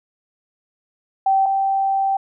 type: tone pair in turn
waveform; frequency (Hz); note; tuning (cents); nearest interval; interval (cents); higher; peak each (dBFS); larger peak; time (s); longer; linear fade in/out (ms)
sine; 775 / 779.5; G5 / G5; -20 / -10; unison; 10; second; -13 / -16; first; 1.26-1.46 / 1.46-2.17; second; 5
effects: none